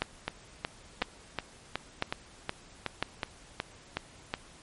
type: two click trains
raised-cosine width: 0.3 ms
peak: -14 / -11 dBFS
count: 12 / 4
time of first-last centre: 0.28-4.339 / 0.02-3.026 s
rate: 2.71 / 0.998 Hz
effects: pink hiss -54 dBFS RMS until 4.62 s + MP3 48 kbps